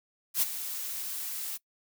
blue noise with ADSR envelope, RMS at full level -24 dBFS, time 0.34-1.58 s, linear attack 78 ms, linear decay 26 ms, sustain -12 dB, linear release 25 ms, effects noise-tail reverb RT60 0.1 s tail -22 dB re dry

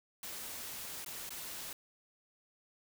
white noise with dropouts, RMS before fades -44 dBFS, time 0.23-1.73 s, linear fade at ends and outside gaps 2 ms, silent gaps 1.047-1.061 / 1.293-1.305 s, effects none

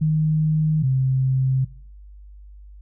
sine tone pair in turn, 155.56 / 131.64 Hz, D#3 / C3, 0 / +11 cents, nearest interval minor third, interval 289 cents, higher first, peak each -16 dBFS, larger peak neither, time 0.01-0.83 / 0.83-1.65 s, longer neither, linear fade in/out 10 ms, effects noise-tail reverb RT60 0.5 s tail -21 dB re dry + added 50 Hz sine -40 dBFS peak until 2.81 s

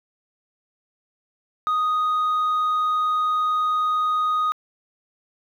sine tone, 1244.5 Hz, D#6, in tune, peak -16 dBFS, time 1.67-4.52 s, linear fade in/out 0 ms, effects tanh soft clip ceiling -18 dBFS + 9-bit

